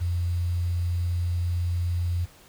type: tone with quantisation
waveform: sine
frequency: 87.31 Hz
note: F2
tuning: in tune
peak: -23 dBFS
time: 0-2.26 s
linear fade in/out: 20 ms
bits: 8
effects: pink hiss -53 dBFS RMS until 2.48 s